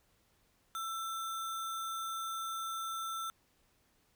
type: tone with sample-and-hold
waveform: sine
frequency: 1336 Hz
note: E6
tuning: 23 cents sharp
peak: -36 dBFS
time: 0.75-3.3 s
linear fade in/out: 0 ms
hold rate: 4900 Hz
effects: pink hiss -72 dBFS RMS until 4.15 s